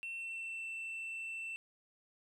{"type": "tone with pitch glide", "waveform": "sine", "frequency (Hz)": [2700, 2677], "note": ["E7", "E7"], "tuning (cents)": [41, 26], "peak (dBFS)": -37, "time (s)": [0.03, 1.56], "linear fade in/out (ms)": 0, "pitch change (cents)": -15, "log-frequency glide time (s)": [0.18, 0.68], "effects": ["tanh soft clip ceiling -39 dBFS", "13-bit"]}